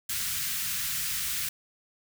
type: band-stop noise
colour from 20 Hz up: white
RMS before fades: -31 dBFS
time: 0.09-1.49 s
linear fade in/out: 5 ms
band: 190 to 1400 Hz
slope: 24 dB/octave
effects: none